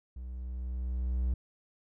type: tone with level ramp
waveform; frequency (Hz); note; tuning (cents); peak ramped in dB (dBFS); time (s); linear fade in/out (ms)
triangle; 62.3; B1; +16; -37 to -24; 0.16-1.34; 5
effects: none